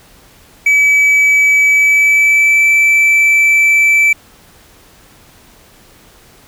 triangle tone with pitch glide, 2290 to 2321 Hz, D7 to D7, -44 to -21 cents, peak -5 dBFS, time 0.66-4.13 s, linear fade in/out 5 ms, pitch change +23 cents, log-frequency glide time 1.69-2.68 s, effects pink hiss -44 dBFS RMS until 6.47 s

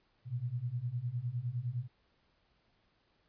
sine beating tone pair, 116.54 / 126.34 Hz, A#2 / B2, 0 / +40 cents, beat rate 9.8 Hz, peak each -38 / -36 dBFS, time 0.25-1.88 s, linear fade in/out 50 ms, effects pink hiss -73 dBFS RMS until 3.28 s + resampled to 11025 Hz

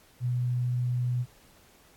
sine tone, 123.47 Hz, B2, in tune, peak -25 dBFS, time 0.2-1.26 s, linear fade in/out 50 ms, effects pink hiss -59 dBFS RMS until 1.96 s + AAC 64 kbps

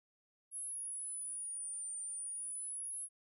sine linear two-way sweep, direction down then up, 10770 to 9000 to 10770 Hz, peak -40 dBFS, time 0.51-3.09 s, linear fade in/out 50 ms, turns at 1.96 s, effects none

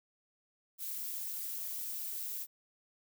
violet noise with amplitude modulation, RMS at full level -37 dBFS, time 0.78-2.47 s, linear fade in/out 50 ms, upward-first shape sine, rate 211 Hz, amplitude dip 60%, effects none

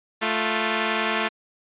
5% pulse tone pair together, 220 / 349.7 Hz, A3 / F4, 0 / +2 cents, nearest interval minor sixth, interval 802 cents, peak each -12 / -14 dBFS, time 0.21-1.29 s, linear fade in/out 20 ms, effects resampled to 8000 Hz

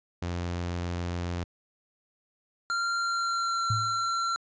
sawtooth tone, 87.31 Hz, F2, in tune, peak -26 dBFS, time 0.22-1.44 s, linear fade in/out 5 ms
square tone with pitch glide, 1384 to 1361 Hz, F6 to F6, -16 to -45 cents, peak -27 dBFS, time 2.7-4.36 s, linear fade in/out 0 ms, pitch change -29 cents, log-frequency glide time 2.96-3.68 s
sine tone with exponential decay, 110 Hz, A2, in tune, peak -23 dBFS, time 3.7-4.11 s, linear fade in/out 5 ms, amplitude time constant 87 ms
effects resampled to 16000 Hz

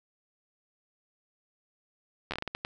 slowing click train, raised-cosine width 0.3 ms, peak -17 dBFS, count 9, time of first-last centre 2.31-2.649 s, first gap 11 ms, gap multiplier 1.37, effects none

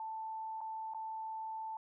sine tone with dropouts, 883 Hz, A5, 6 cents sharp, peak -39 dBFS, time 0-1.77 s, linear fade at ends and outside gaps 2 ms, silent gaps 0.607-0.613 / 0.937-0.946 s, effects none

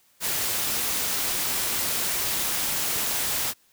white noise with amplitude modulation, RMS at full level -25 dBFS, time 0.2-3.54 s, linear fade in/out 50 ms, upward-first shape sine, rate 279 Hz, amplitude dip 30%, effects white hiss -62 dBFS RMS until 3.72 s

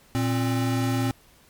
square tone pair together, 116.56 / 265.7 Hz, A#2 / C4, 0 / +27 cents, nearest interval octave + major second, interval 1427 cents, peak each -25 / -26 dBFS, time 0.15-1.11 s, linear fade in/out 0 ms, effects pink hiss -56 dBFS RMS until 1.49 s + MP3 96 kbps

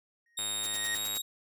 triangle tone with exponential growth, 1873 Hz, A#6, 8 cents sharp, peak -29 dBFS, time 0.26-0.95 s, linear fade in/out 2 ms, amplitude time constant 150 ms
20% pulse tone with pitch glide, 3725 to 3784 Hz, A#7 to A#7, -2 to +25 cents, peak -26 dBFS, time 0.37-1.22 s, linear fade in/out 10 ms, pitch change +27 cents, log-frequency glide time 0.89-1.07 s
click train, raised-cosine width 0.3 ms, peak -26 dBFS, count 82, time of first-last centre 0.39-1.169 s, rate 104 Hz
white noise bursts, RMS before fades -41 dBFS, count 6, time 0.63-1.186 s, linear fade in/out 10 ms, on 41 ms, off 62 ms
effects none

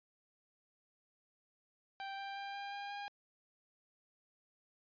sawtooth tone with pitch steps, 784 / 789.5 / 794.9 / 800.5 / 806 / 811.6 Hz, G5 / G5 / G5 / G5 / G5 / G#5, 0 / +12 / +24 / +36 / +48 / -40 cents, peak -38 dBFS, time 2-3.08 s, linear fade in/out 0 ms, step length 180 ms, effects resampled to 11025 Hz

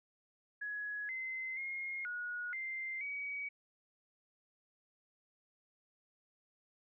sine tone with pitch steps, 1679 / 2061 / 2143 / 1453 / 2089 / 2265 Hz, G#6 / C7 / C7 / F#6 / C7 / C#7, +18 / -27 / +41 / -32 / -3 / +37 cents, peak -38 dBFS, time 0.61-3.49 s, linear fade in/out 10 ms, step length 480 ms, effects none

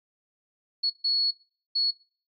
sine tone bursts at uneven times, 4372 Hz, C#8, 25 cents flat, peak -22 dBFS, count 3, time 0.83-0.9 / 1.04-1.31 / 1.75-1.91 s, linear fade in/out 10 ms, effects noise-tail reverb RT60 0.4 s tail -21 dB re dry + MP3 64 kbps

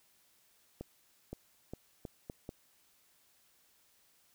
accelerating click train, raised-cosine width 2 ms, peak -28 dBFS, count 6, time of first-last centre 0.81-2.491 s, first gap 520 ms, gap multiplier 0.78, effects white hiss -69 dBFS RMS until 4.34 s

